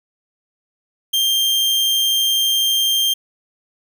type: tone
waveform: 40% pulse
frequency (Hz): 3178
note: G7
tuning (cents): +23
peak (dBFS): -14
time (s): 1.13-3.14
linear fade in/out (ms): 10
effects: 9-bit